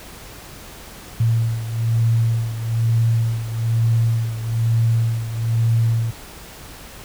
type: beating tone pair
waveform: sine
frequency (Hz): 114.2 / 115.3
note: A#2 / A#2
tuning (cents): -35 / -19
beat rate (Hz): 1.1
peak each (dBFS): -17 / -22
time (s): 1.2-6.11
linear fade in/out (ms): 5
effects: added 50 Hz sine -48 dBFS peak until 7.04 s + pink hiss -39 dBFS RMS until 7.04 s